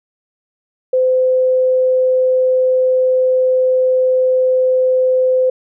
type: tone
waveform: sine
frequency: 513 Hz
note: C5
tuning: 34 cents flat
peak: -10 dBFS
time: 0.93-5.5 s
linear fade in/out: 5 ms
effects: none